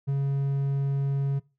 triangle tone, 138.59 Hz, C#3, in tune, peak -21 dBFS, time 0.07-1.4 s, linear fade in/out 20 ms, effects noise-tail reverb RT60 0.3 s tail -22 dB re dry

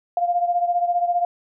sine beating tone pair, 698.5 / 713.5 Hz, F5 / F5, 0 / +37 cents, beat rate 15 Hz, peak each -19 / -24 dBFS, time 0.17-1.25 s, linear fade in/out 2 ms, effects none

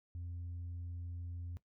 sine tone, 86.8 Hz, F2, 10 cents flat, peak -39 dBFS, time 0.15-1.57 s, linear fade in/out 0 ms, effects noise-tail reverb RT60 0.1 s tail -19 dB re dry + tanh soft clip ceiling -39 dBFS

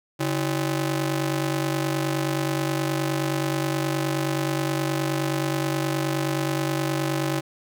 sawtooth ring-modulated tone, 232.7 Hz, A#3, 3 cents flat, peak -16 dBFS, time 0.19-7.41 s, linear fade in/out 20 ms, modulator 91.6 Hz, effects none

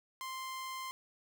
sawtooth tone, 1046.5 Hz, C6, in tune, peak -36 dBFS, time 0.21-0.91 s, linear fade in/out 0 ms, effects none

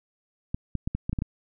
clicks, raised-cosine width 5 ms, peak -15 dBFS, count 8, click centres 0.545 / 0.753 / 0.875 / 0.95 / 1.095 / 1.13 / 1.188 / 1.221 s, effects none

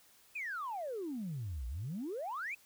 sine exponential two-way sweep, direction down then up, 2589 to 56.5 to 2589 Hz, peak -36 dBFS, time 0.35-2.55 s, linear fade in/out 10 ms, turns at 1.67 s, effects tanh soft clip ceiling -33 dBFS + white hiss -64 dBFS RMS until 2.65 s

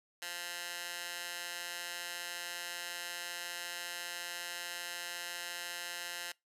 15% pulse tone with high-pass filter, 174.61 Hz, F3, in tune, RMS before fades -42 dBFS, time 0.22-6.32 s, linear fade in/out 2 ms, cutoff 1700 Hz, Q 0.72, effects noise-tail reverb RT60 0.2 s tail -24 dB re dry + resampled to 32000 Hz

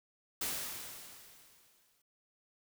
white noise with exponential decay, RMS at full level -35 dBFS, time 0.41-2.02 s, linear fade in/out 5 ms, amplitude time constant 350 ms, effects none

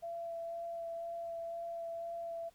sine tone with vibrato, 674 Hz, E5, 38 cents sharp, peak -38 dBFS, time 0.02-2.5 s, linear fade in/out 20 ms, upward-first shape sine, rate 2 Hz, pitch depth 12 cents each way, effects pink hiss -68 dBFS RMS until 2.54 s + MP3 96 kbps

